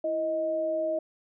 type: tone pair together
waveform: sine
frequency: 331.4 / 628 Hz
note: E4 / D#5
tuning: +9 / +16 cents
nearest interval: major seventh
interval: 1107 cents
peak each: -35 / -26 dBFS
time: 0.04-0.99 s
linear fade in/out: 5 ms
effects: none